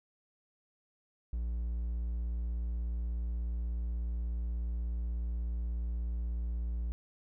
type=tone; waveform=triangle; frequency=58.27 Hz; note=A#1; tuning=in tune; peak=-30 dBFS; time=1.33-6.92 s; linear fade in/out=0 ms; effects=none